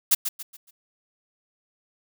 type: noise with echo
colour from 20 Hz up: blue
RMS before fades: -17 dBFS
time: 0.11-0.15 s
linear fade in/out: 10 ms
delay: 140 ms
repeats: 4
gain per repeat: -9 dB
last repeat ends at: 0.71 s
effects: none